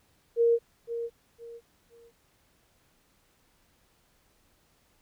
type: tone with echo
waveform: sine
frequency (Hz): 466.6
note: A#4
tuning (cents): +2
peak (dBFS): -19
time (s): 0.36-0.59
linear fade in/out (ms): 50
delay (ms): 510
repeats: 3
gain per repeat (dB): -11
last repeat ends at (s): 2.12
effects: pink hiss -67 dBFS RMS until 5.01 s

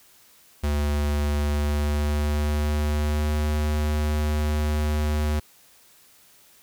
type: tone with pitch glide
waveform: square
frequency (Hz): 73.3 to 75.4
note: D2 to D2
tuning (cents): -3 to +46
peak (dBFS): -22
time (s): 0.63-5.4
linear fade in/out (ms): 10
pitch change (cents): +49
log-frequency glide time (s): 1.46-3.37
effects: white hiss -55 dBFS RMS until 6.62 s

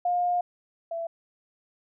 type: tone pair in turn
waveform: sine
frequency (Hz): 710 / 668.3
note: F5 / E5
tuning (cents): +28 / +24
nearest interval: minor second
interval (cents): 104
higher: first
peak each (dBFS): -22 / -29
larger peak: first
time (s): 0.05-0.41 / 0.91-1.07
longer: first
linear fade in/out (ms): 5
effects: none

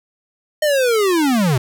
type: linear sweep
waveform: square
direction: down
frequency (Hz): 620 to 116.54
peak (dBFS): -14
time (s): 0.62-1.58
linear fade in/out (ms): 5
effects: none

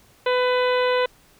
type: harmonic tone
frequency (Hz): 500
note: B4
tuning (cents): +21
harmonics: 1 / 2 / 3 / 4 / 5 / 6 / 7 / 8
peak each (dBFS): -19 / -25 / -29 / -31 / -33 / -35 / -36 / -37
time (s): 0.26-1.06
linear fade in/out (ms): 5
effects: pink hiss -55 dBFS RMS until 1.39 s

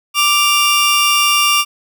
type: tone pair together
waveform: sawtooth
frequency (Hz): 1176.7 / 2794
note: D6 / F7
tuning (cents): +3 / 0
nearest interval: octave + minor third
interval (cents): 1497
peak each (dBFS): -10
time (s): 0.14-1.65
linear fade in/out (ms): 50
effects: none

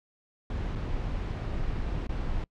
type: noise with dropouts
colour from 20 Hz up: brown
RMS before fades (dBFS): -31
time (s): 0.5-2.44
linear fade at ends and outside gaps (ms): 2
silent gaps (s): 0.753-0.757 / 2.069-2.092
effects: noise-tail reverb RT60 0.1 s tail -26 dB re dry + low-pass 4000 Hz 12 dB/octave

